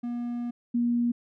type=tone pair in turn; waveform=triangle / sine; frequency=239.8 / 238.6 Hz; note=A#3 / A#3; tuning=+49 / +41 cents; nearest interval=unison; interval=8 cents; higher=first; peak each=-27 / -22 dBFS; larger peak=second; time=0.03-0.51 / 0.74-1.12 s; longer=first; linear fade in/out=10 ms; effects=none